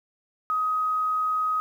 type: tone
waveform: sine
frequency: 1259 Hz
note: D#6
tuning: 20 cents sharp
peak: -22 dBFS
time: 0.5-1.6 s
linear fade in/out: 0 ms
effects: 9-bit